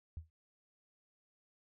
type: tone with exponential decay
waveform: sine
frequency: 80.8 Hz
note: E2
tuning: 34 cents flat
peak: -37 dBFS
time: 0.17-0.3 s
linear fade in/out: 0 ms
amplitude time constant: 27 ms
effects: none